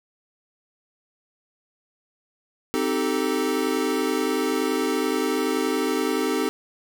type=chord; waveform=square; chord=A half-diminished seventh; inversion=first; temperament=equal with one note detuned; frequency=261.6 / 311.1 / 388.4 / 440 Hz; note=C4 / Eb4 / G4 / A4; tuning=0 / 0 / -16 / 0 cents; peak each=-28 dBFS; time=2.74-6.49 s; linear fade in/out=0 ms; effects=none